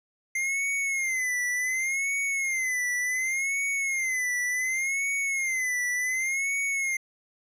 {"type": "tone with vibrato", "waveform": "square", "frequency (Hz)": 2093, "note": "C7", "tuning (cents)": 0, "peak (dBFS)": -26, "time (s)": [0.35, 6.97], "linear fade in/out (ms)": 5, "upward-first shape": "sine", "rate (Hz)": 0.68, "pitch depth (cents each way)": 110, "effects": ["low-pass 12000 Hz 12 dB/octave"]}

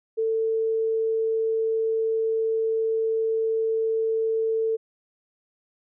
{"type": "tone", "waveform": "sine", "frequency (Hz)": 446.2, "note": "A4", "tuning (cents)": 24, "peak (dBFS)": -21, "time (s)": [0.17, 4.77], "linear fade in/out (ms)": 20, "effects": []}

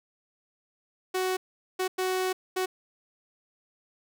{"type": "tone bursts at uneven times", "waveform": "sawtooth", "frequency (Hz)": 372.1, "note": "F#4", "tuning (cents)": 10, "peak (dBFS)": -22, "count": 4, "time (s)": [[1.14, 1.37], [1.79, 1.88], [1.98, 2.33], [2.56, 2.66]], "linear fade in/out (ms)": 10, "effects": []}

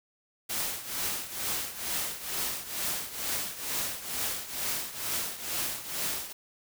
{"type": "noise with tremolo", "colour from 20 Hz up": "white", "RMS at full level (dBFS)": -30, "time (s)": [0.49, 6.33], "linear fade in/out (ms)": 10, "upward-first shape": "triangle", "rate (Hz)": 2.2, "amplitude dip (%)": 80, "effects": []}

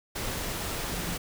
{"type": "tone in noise", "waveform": "sine", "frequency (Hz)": 174.61, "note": "F3", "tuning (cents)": 0, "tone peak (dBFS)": -39, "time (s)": [0.92, 1.15], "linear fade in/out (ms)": 10, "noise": "pink", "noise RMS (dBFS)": -33, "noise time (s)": [0.15, 1.18], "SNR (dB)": -9, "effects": []}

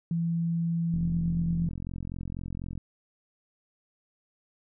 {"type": "tone", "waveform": "sine", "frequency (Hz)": 167.7, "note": "E3", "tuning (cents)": 30, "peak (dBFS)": -25, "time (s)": [0.11, 1.69], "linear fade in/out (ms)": 2}
{"type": "click train", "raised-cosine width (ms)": 5, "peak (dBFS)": -24, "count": 82, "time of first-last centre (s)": [0.94, 2.777], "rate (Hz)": 44.1}
{"effects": []}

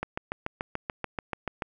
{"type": "click train", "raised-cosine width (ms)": 0.5, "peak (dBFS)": -15, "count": 12, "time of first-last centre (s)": [0.03, 1.622], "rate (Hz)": 6.91, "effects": []}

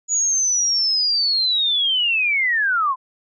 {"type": "linear sweep", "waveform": "sine", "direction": "down", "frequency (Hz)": [6870, 998], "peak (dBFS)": -16, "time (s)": [0.08, 2.96], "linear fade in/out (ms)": 50, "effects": []}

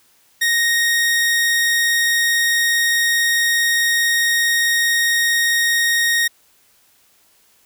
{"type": "tone", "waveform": "sawtooth", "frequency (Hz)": 1864.7, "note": "A#6", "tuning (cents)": 0, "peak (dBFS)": -11, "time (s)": [0.41, 6.28], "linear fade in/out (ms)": 10, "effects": ["white hiss -56 dBFS RMS until 7.65 s"]}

